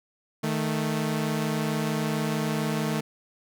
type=tone pair together; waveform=sawtooth; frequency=155.56 / 220 Hz; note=D#3 / A3; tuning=0 / 0 cents; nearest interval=tritone; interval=600 cents; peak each=-24 dBFS; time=0.43-3.01 s; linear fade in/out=10 ms; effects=none